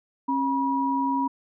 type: tone pair together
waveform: sine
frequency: 271.1 / 966.1 Hz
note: C#4 / B5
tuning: -38 / -38 cents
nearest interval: octave + minor seventh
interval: 2200 cents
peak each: -25 / -24 dBFS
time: 0.28-1.28 s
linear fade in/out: 10 ms
effects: none